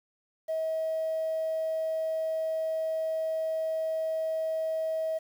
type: tone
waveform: triangle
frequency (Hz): 640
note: D#5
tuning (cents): +49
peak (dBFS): -24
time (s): 0.48-5.19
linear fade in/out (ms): 20
effects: tanh soft clip ceiling -25 dBFS + 9-bit